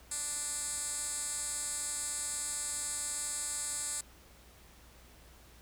10% pulse tone with band-pass filter, 294.1 Hz, D4, 3 cents sharp, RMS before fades -37 dBFS, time 0.11-4.01 s, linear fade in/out 5 ms, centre 8600 Hz, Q 9.1, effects added 60 Hz sine -59 dBFS peak until 5.61 s + pink hiss -59 dBFS RMS until 5.61 s

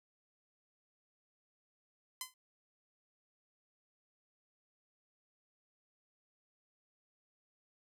5% pulse tone with exponential decay, 1024 Hz, C6, 38 cents flat, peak -24 dBFS, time 2.21-2.34 s, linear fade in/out 2 ms, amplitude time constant 28 ms, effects none

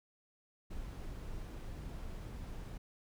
brown noise, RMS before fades -44 dBFS, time 0.7-2.78 s, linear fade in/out 10 ms, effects none

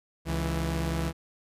sawtooth tone pair together, 69.3 / 164.82 Hz, C#2 / E3, 0 / 0 cents, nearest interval octave + minor third, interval 1500 cents, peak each -26 dBFS, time 0.25-1.13 s, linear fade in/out 50 ms, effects resampled to 32000 Hz

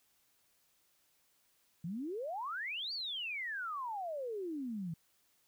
sine exponential two-way sweep, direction up then down, 156.8 to 4699 to 156.8 Hz, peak -37 dBFS, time 1.84-4.94 s, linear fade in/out 5 ms, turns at 2.93 s, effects white hiss -73 dBFS RMS until 5.47 s

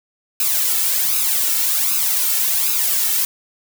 blue noise with flanger, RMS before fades -18 dBFS, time 0.4-3.25 s, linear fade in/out 2 ms, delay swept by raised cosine 0.77 to 2.27 ms, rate 1.3 Hz, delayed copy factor +0.8, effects none

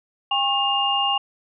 sine tone cluster, 802 / 1090 / 2819 Hz, G5 / C#6 / F7, +39 / -29 / +16 cents, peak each -23 / -26 / -21 dBFS, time 0.31-1.18 s, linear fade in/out 5 ms, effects none

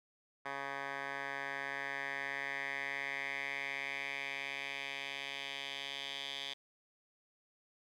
10% pulse tone with band-pass filter sweep, 138.59 Hz, C#3, in tune, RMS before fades -41 dBFS, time 0.45-6.54 s, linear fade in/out 10 ms, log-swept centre 1400 to 3300 Hz, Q 3.6, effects none

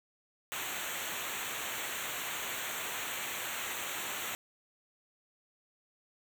pink noise with comb filter, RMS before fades -38 dBFS, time 0.52-4.35 s, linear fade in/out 0 ms, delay 0.2 ms, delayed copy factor -1, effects none

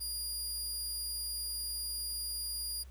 20% pulse tone, 4835 Hz, D8, 50 cents sharp, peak -30 dBFS, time 0-2.84 s, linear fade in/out 20 ms, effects added 64 Hz sine -48 dBFS peak until 2.9 s + pink hiss -64 dBFS RMS until 2.9 s

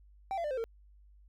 triangle tone with pitch steps, 776 / 679.5 / 594.9 / 520.9 / 456.1 Hz, G5 / F5 / D5 / C5 / A#4, -18 / -48 / +22 / -8 / -38 cents, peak -30 dBFS, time 0.31-0.64 s, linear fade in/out 0 ms, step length 66 ms, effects added 50 Hz sine -56 dBFS peak until 1.28 s

